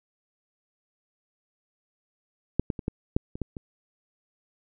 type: clicks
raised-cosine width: 3 ms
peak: -8 / -14 / -21 / -14 / -8 / -23 / -16 / -23 dBFS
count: 8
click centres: 2.596 / 2.702 / 2.792 / 2.881 / 3.165 / 3.355 / 3.417 / 3.568 s
effects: none